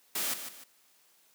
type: noise with echo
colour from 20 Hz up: white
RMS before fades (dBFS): -32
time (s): 0.15-0.34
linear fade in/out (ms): 5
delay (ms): 150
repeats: 2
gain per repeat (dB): -9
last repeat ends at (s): 0.64
effects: white hiss -65 dBFS RMS until 1.34 s + high-pass 200 Hz 12 dB/octave